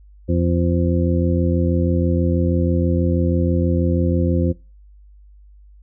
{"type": "harmonic tone", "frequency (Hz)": 86.2, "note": "F2", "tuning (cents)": -22, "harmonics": [1, 2, 3, 4, 6], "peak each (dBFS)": [-18, -21, -23, -24, -26], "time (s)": [0.28, 4.53], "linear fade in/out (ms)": 20, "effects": ["noise-tail reverb RT60 0.3 s tail -22 dB re dry", "added 50 Hz sine -43 dBFS peak until 5.82 s"]}